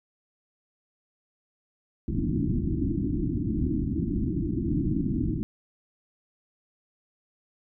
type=low-pass noise; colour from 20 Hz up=white; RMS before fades=-27 dBFS; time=2.08-5.43 s; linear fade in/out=0 ms; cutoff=340 Hz; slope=96 dB/octave; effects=none